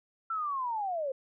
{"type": "linear sweep", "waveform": "sine", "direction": "down", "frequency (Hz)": [1352, 514], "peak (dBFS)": -30, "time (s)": [0.3, 1.12], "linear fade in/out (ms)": 5, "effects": []}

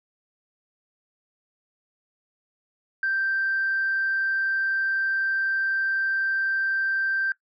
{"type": "tone", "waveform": "sine", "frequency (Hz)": 1568, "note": "G6", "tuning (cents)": 0, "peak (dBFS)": -21, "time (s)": [3.03, 7.32], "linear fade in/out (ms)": 2, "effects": ["noise-tail reverb RT60 0.1 s tail -19 dB re dry", "tanh soft clip ceiling -17 dBFS"]}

